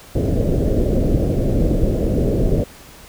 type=low-pass noise; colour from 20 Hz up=pink; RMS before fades=-17 dBFS; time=0.15-2.64 s; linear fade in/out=5 ms; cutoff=600 Hz; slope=48 dB/octave; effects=pink hiss -42 dBFS RMS until 3.08 s